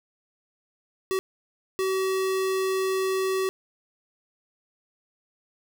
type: tone bursts at uneven times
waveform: square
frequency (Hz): 380.2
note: F#4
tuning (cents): +47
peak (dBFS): -24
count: 2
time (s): 1.11-1.19 / 1.79-3.49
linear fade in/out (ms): 0
effects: none